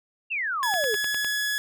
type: exponential sweep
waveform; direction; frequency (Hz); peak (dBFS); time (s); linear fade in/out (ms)
sine; down; 2817 to 392; -25; 0.3-0.96; 20
type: tone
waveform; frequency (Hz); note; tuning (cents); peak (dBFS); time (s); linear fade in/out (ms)
sawtooth; 1691; G#6; +31; -21; 0.63-1.58; 0
type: click train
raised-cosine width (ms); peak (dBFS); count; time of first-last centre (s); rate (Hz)
0.3; -18; 6; 0.74-1.246; 9.88
effects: none